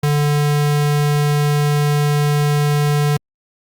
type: tone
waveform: square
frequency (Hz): 146.83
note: D3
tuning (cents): 0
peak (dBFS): -14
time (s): 0.03-3.17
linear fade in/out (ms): 5
effects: Opus 48 kbps